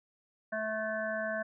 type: harmonic tone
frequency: 217.7 Hz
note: A3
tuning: 18 cents flat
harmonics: 1 / 3 / 5 / 7 / 8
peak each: -42 / -34 / -45 / -38 / -40 dBFS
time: 0.52-1.43 s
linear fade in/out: 10 ms
effects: none